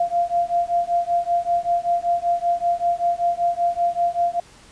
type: beating tone pair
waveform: sine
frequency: 691 / 696.2 Hz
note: F5 / F5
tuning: -19 / -6 cents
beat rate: 5.2 Hz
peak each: -21 dBFS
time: 0-4.4 s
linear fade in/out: 5 ms
effects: pink hiss -48 dBFS RMS until 4.71 s + resampled to 22050 Hz